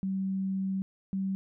sine tone pair in turn, 191.8 / 192.68 Hz, G3 / G3, -37 / -30 cents, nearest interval unison, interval 7 cents, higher second, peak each -28 dBFS, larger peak neither, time 0.03-0.82 / 1.13-1.35 s, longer first, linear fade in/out 0 ms, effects none

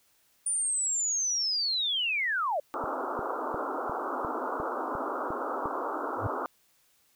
sine linear sweep, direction down, 9397 to 541 Hz, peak -26 dBFS, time 0.46-2.6 s, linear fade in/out 5 ms
white band-pass noise, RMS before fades -33 dBFS, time 2.74-6.46 s, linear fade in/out 0 ms, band 250 to 1400 Hz, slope 96 dB/octave
click train, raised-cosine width 2 ms, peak -24 dBFS, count 9, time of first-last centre 2.84-5.657 s, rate 2.84 Hz
triangle tone with exponential growth, 103.83 Hz, G#2, in tune, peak -22 dBFS, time 6.16-6.27 s, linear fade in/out 5 ms, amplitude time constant 23 ms
effects white hiss -67 dBFS RMS until 7.15 s

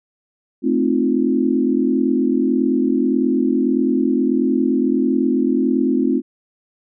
sine chord, F dominant seventh, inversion first, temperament equal, 220 / 261.6 / 311.1 / 349.2 Hz, A3 / C4 / Eb4 / F4, 0 / 0 / 0 / 0 cents, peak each -21 / -17 / -22 / -21 dBFS, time 0.62-6.22 s, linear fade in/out 50 ms, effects none

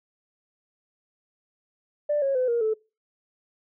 sine tone with pitch steps, 590 / 547.3 / 507.7 / 471 / 436.9 Hz, D5 / C#5 / B4 / A#4 / A4, +8 / -22 / +48 / +18 / -12 cents, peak -20 dBFS, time 2.09-2.74 s, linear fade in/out 10 ms, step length 130 ms, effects noise-tail reverb RT60 0.3 s tail -25 dB re dry + tanh soft clip ceiling -16 dBFS

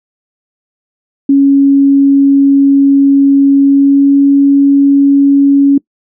sine tone with pitch glide, 277.2 to 279.3 Hz, C#4 to C#4, 0 to +13 cents, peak -3 dBFS, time 1.29-5.78 s, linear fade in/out 5 ms, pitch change +13 cents, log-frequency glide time 3.6-4.19 s, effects noise-tail reverb RT60 0.1 s tail -23 dB re dry

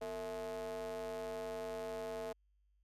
square ring-modulated tone, 101.7 Hz, G#2, 36 cents flat, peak -38 dBFS, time 0.01-2.33 s, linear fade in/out 10 ms, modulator 554 Hz, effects added 50 Hz sine -70 dBFS peak until 2.83 s + resampled to 32000 Hz

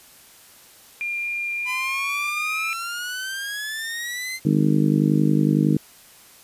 sine tone, 2399 Hz, D7, 36 cents sharp, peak -24 dBFS, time 1.01-2.73 s, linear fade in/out 0 ms
sawtooth exponential sweep, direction up, 998 to 2093 Hz, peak -24 dBFS, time 1.65-4.4 s, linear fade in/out 50 ms
harmonic tone, 50.9 Hz, G#1, 34 cents flat, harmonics 3 / 4 / 5 / 6 / 7 / 8 / 9, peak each -20 / -21 / -23 / -22 / -33 / -34 / -34 dBFS, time 4.45-5.77 s, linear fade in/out 5 ms
effects white hiss -49 dBFS RMS until 6.43 s + resampled to 32000 Hz

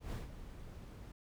brown noise with ADSR envelope, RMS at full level -39 dBFS, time 0-1.12 s, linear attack 120 ms, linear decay 160 ms, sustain -11 dB, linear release 6 ms, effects none

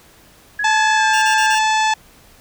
sine tone with pitch glide, 1676 to 1611.4 Hz, G#6 to G6, +15 to +47 cents, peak -18 dBFS, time 0.59-1.55 s, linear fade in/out 5 ms, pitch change -68 cents, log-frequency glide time 0.96-1.03 s
harmonic tone, 870 Hz, A5, 20 cents flat, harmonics 1 / 2 / 3 / 4 / 5 / 6 / 7 / 8 / 9, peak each -15 / -21 / -24 / -26 / -31 / -33 / -32 / -33 / -33 dBFS, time 0.64-1.94 s, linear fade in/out 5 ms
20% pulse tone bursts, 2802 Hz, F7, 5 cents sharp, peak -19 dBFS, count 4, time 1.13-1.592 s, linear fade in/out 10 ms, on 93 ms, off 30 ms
effects pink hiss -48 dBFS RMS until 2.4 s

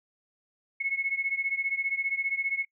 sine beating tone pair, 2185 / 2200 Hz, C#7 / C#7, -26 / -14 cents, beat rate 15 Hz, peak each -29 / -31 dBFS, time 0.8-2.65 s, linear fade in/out 10 ms, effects noise-tail reverb RT60 0.1 s tail -23 dB re dry

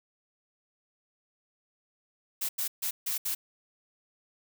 blue noise bursts at uneven times, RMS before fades -31 dBFS, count 5, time 2.41-2.49 / 2.58-2.68 / 2.82-2.91 / 3.06-3.18 / 3.25-3.35 s, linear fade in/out 10 ms, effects none

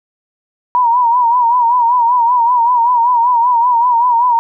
sine tone with vibrato, 960 Hz, B5, 49 cents flat, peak -8 dBFS, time 0.75-4.39 s, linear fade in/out 0 ms, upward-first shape sine, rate 5.2 Hz, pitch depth 78 cents each way, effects none

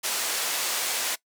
white band-pass noise, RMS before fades -28 dBFS, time 0.03-1.16 s, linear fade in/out 20 ms, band 420 to 10000 Hz, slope 12 dB/octave, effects noise-tail reverb RT60 0.1 s tail -20 dB re dry

